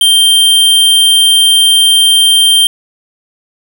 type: tone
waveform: square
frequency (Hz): 3160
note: G7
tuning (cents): +13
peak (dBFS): -5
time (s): 0.01-2.67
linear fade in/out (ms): 2
effects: none